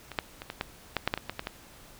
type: clicks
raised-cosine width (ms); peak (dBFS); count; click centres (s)
0.3; -23 / -10 / -22 / -19 / -13 / -10 / -8 / -10 / -17 / -16 / -16 / -16; 12; 0.117 / 0.188 / 0.419 / 0.501 / 0.611 / 0.967 / 1.076 / 1.139 / 1.176 / 1.296 / 1.394 / 1.471
effects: pink hiss -52 dBFS RMS until 1.99 s